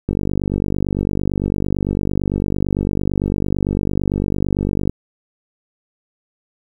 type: click train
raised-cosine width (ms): 3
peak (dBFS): -6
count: 236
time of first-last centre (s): 0.09-4.896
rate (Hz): 48.9
effects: 8-bit